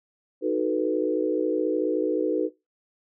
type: chord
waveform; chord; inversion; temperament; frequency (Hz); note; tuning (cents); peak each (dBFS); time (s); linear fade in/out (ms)
sine; B dominant seventh; first; equal; 311.1 / 370 / 440 / 493.9; D#4 / F#4 / A4 / B4; 0 / 0 / 0 / 0; -27; 0.41-2.5; 50
effects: noise-tail reverb RT60 0.2 s tail -18 dB re dry